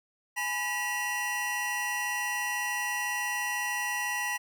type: tone cluster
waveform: square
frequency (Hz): 835 / 995 / 1937 / 2746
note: G#5 / B5 / B6 / F7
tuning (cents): +9 / +13 / -34 / -30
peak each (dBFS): -38 / -39 / -32 / -38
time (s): 0.36-4.38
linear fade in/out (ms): 20
effects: none